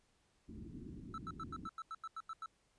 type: low-pass noise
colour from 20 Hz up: white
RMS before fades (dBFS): -50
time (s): 0.48-1.68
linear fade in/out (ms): 10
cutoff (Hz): 330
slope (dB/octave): 48
type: tone bursts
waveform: triangle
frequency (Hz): 1318.5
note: E6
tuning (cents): 0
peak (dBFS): -40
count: 11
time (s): 1.14-2.46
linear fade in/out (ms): 2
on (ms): 40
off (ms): 88
effects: pink hiss -75 dBFS RMS until 2.78 s + resampled to 22050 Hz